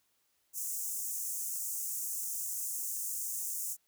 pink high-pass noise, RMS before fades -37 dBFS, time 0.53-3.77 s, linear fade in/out 50 ms, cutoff 6400 Hz, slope 48 dB/octave, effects white hiss -75 dBFS RMS until 3.87 s

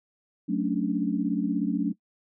sine chord, D major seventh, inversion first, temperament equal, 185 / 220 / 277.2 / 293.7 Hz, F#3 / A3 / C#4 / D4, 0 / 0 / 0 / 0 cents, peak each -29 dBFS, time 0.48-1.93 s, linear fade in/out 20 ms, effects noise-tail reverb RT60 0.1 s tail -20 dB re dry

